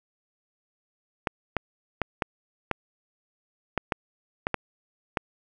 clicks, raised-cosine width 0.5 ms, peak -9 dBFS, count 10, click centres 1.272 / 1.567 / 2.017 / 2.222 / 2.713 / 3.777 / 3.922 / 4.469 / 4.543 / 5.172 s, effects none

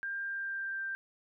sine tone with pitch glide, 1595 to 1575.8 Hz, G6 to G6, +30 to +9 cents, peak -34 dBFS, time 0.03-0.95 s, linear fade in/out 0 ms, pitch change -21 cents, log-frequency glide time 0.23-0.78 s, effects none

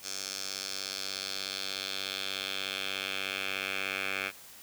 10% pulse tone with band-pass filter sweep, 96.7 Hz, G2, 23 cents flat, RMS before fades -36 dBFS, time 0.02-4.32 s, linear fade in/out 50 ms, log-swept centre 5900 to 2300 Hz, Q 2.4, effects white hiss -51 dBFS RMS until 4.62 s

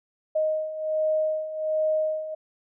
sine beating tone pair, 622.3 / 623.6 Hz, D#5 / D#5, 0 / +4 cents, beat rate 1.3 Hz, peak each -29 / -24 dBFS, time 0.35-2.35 s, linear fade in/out 10 ms, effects none

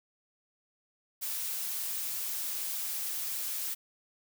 blue noise, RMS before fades -35 dBFS, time 1.21-3.75 s, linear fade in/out 20 ms, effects none

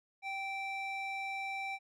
square tone with band-pass filter, 780 Hz, G5, 9 cents flat, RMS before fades -39 dBFS, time 0.22-1.79 s, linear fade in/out 50 ms, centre 1800 Hz, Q 6.4, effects none

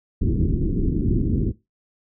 pink low-pass noise, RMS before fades -21 dBFS, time 0.21-1.52 s, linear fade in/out 10 ms, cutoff 370 Hz, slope 48 dB/octave, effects noise-tail reverb RT60 0.2 s tail -17 dB re dry

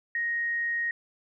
sine tone, 1872 Hz, A#6, 7 cents sharp, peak -26 dBFS, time 0.15-0.91 s, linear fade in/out 2 ms, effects none

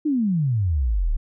sine exponential sweep, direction down, 316.8 to 33.05 Hz, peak -18 dBFS, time 0.05-1.17 s, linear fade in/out 10 ms, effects none

